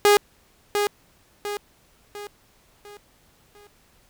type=tone with echo; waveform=sawtooth; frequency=411.3 Hz; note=G#4; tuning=17 cents flat; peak=-9 dBFS; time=0.05-0.17 s; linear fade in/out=0 ms; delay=700 ms; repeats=5; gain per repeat=-7 dB; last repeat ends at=3.67 s; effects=pink hiss -59 dBFS RMS until 4.09 s